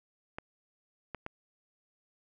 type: clicks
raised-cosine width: 0.5 ms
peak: -23 dBFS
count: 3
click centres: 0.385 / 1.147 / 1.264 s
effects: none